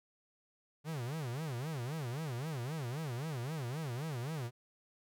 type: tone with vibrato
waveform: 45% pulse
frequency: 138.3 Hz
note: C#3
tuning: 4 cents flat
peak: -37 dBFS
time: 0.84-4.51 s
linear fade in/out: 50 ms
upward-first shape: sine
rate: 3.8 Hz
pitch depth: 290 cents each way
effects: none